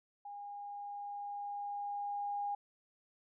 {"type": "tone with level ramp", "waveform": "sine", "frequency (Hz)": 814, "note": "G#5", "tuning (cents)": -35, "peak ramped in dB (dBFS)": [-44, -34], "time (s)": [0.25, 2.55], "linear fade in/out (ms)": 5, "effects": []}